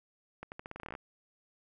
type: accelerating click train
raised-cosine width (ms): 0.5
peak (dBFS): -27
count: 14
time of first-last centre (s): 0.43-0.952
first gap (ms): 89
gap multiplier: 0.85
effects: none